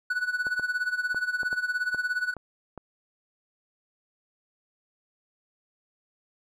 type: tone with tremolo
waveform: triangle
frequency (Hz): 1480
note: F#6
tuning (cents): 0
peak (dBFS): -21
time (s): 0.1-2.34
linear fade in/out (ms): 5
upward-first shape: sine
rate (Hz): 17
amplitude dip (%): 80
type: clicks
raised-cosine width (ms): 1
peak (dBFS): -25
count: 8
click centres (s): 0.468 / 0.596 / 1.146 / 1.432 / 1.529 / 1.946 / 2.367 / 2.777
effects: none